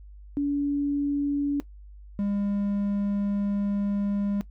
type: tone pair in turn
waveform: sine / triangle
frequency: 285.6 / 201.9 Hz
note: D4 / G#3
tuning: -48 / -49 cents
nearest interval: tritone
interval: 601 cents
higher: first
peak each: -22 / -22 dBFS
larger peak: neither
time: 0.37-1.6 / 2.19-4.41 s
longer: second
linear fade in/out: 0 ms
effects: noise-tail reverb RT60 0.1 s tail -18 dB re dry + added 50 Hz sine -43 dBFS peak until 4.5 s